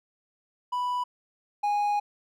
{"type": "tone pair in turn", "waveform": "triangle", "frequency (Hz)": [987.8, 825.2], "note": ["B5", "G#5"], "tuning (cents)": [0, -11], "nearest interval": "minor third", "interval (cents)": 311, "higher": "first", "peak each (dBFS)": [-24, -21], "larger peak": "second", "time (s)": [[0.72, 1.04], [1.63, 2]], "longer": "second", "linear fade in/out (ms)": 10, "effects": []}